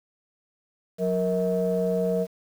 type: tone cluster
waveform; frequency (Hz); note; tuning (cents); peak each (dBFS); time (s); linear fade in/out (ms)
sine; 182.3 / 467.4 / 642; F#3 / A#4 / E5; -25 / +5 / -46; -26 / -24 / -27; 0.98-2.27; 50
effects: tanh soft clip ceiling -14 dBFS + 8-bit